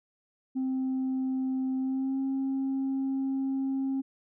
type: tone with pitch glide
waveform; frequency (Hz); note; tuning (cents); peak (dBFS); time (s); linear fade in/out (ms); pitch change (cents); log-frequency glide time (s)
sine; 261.6 to 268.6; C4 to C4; 0 to +46; -25; 0.55-4.02; 20; +46; 1.78-2.19
effects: tanh soft clip ceiling -25 dBFS